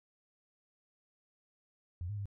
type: tone with pitch steps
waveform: sine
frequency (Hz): 87.7 / 104 / 100.7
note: F2 / G#2 / G2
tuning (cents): +8 / +3 / +47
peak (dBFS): -36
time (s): 2.01-2.256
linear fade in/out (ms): 0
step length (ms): 82
effects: none